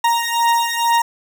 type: beating tone pair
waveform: 40% pulse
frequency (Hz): 932.3 / 934.5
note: A#5 / A#5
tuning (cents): 0 / +4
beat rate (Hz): 2.2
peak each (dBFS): -17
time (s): 0.04-1.02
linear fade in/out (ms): 5
effects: none